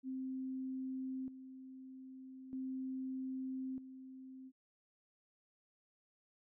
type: tone with tremolo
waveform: sine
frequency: 261.6 Hz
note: C4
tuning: in tune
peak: -39 dBFS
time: 0.03-4.52 s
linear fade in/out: 50 ms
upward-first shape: square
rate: 0.4 Hz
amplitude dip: 70%
effects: none